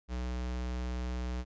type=tone; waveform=square; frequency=61.74 Hz; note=B1; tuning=in tune; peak=-34 dBFS; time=0.08-1.45 s; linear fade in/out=50 ms; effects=resampled to 16000 Hz